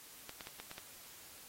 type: clicks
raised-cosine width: 0.2 ms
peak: -28 dBFS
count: 6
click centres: 0.294 / 0.408 / 0.471 / 0.6 / 0.714 / 0.781 s
effects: white hiss -55 dBFS RMS until 1.48 s + AAC 48 kbps